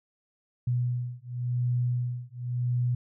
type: beating tone pair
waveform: sine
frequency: 122.4 / 123.32 Hz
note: B2 / B2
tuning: -15 / -2 cents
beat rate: 0.92 Hz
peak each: -29 dBFS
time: 0.67-2.95 s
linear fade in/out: 5 ms
effects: none